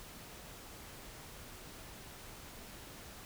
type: silence
effects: pink hiss -51 dBFS RMS until 3.25 s